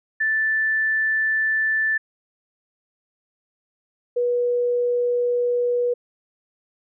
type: tone pair in turn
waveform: sine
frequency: 1760 / 486 Hz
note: A6 / B4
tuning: 0 / -28 cents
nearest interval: octave + minor seventh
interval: 2228 cents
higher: first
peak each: -18 dBFS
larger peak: neither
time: 0.2-1.98 / 4.16-5.94 s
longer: neither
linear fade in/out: 10 ms
effects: none